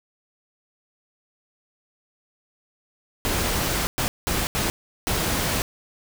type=noise bursts at uneven times; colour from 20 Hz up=pink; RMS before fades=-24 dBFS; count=5; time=3.25-3.87 / 3.98-4.08 / 4.27-4.47 / 4.55-4.7 / 5.07-5.62 s; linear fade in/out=0 ms; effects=none